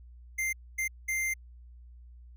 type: tone bursts at uneven times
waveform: square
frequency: 2093 Hz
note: C7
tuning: in tune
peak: -29 dBFS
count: 3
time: 0.38-0.53 / 0.78-0.88 / 1.08-1.34 s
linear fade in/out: 10 ms
effects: added 60 Hz sine -48 dBFS peak until 2.36 s